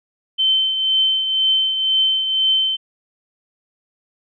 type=tone with tremolo; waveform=sine; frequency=3086 Hz; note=G7; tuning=28 cents flat; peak=-12 dBFS; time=0.38-2.77 s; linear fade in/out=20 ms; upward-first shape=triangle; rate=2 Hz; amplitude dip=55%; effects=none